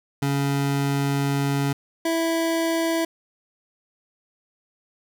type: tone pair in turn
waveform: 25% pulse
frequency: 140 / 329.5 Hz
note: C#3 / E4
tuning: +18 / -1 cents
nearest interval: octave + minor third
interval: 1481 cents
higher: second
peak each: -17 / -17 dBFS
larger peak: neither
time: 0.22-1.73 / 2.05-3.05 s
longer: first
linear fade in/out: 5 ms
effects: none